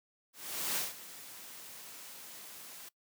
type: noise with ADSR envelope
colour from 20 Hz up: white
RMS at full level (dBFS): -33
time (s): 0.33-2.89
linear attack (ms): 440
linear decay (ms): 160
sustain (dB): -16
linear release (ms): 7
effects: noise-tail reverb RT60 0.1 s tail -21 dB re dry + high-pass 150 Hz 12 dB/octave